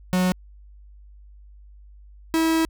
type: tone pair in turn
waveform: 45% pulse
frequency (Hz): 183 / 324.1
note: F#3 / E4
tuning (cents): -19 / -29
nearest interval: minor seventh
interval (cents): 990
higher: second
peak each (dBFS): -18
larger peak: neither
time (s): 0.13-0.32 / 2.34-2.65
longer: second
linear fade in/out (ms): 0
effects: added 50 Hz sine -44 dBFS peak until 2.69 s